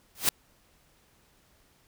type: noise with exponential growth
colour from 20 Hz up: white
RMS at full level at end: -19 dBFS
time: 0.15-0.29 s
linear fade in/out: 2 ms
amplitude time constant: 30 ms
effects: pink hiss -64 dBFS RMS until 1.87 s